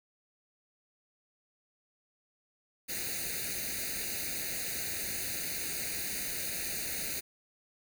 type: noise with comb filter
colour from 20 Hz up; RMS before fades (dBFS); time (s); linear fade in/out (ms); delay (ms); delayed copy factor
white; -36; 2.88-7.21; 20; 0.46; +1
effects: none